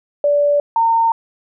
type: tone pair in turn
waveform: sine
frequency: 580 / 913.5 Hz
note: D5 / A#5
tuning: -22 / -35 cents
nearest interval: minor sixth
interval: 787 cents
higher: second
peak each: -11 dBFS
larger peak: neither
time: 0.24-0.6 / 0.76-1.12 s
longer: neither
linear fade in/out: 2 ms
effects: none